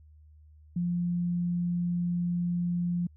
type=tone; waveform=sine; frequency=174.61 Hz; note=F3; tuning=in tune; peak=-26 dBFS; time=0.76-3.07 s; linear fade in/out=5 ms; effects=added 76 Hz sine -52 dBFS peak until 3.16 s